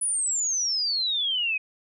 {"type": "exponential sweep", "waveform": "sine", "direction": "down", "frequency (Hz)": [10030, 2489], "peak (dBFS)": -23, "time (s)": [0.01, 1.58], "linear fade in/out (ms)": 10, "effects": []}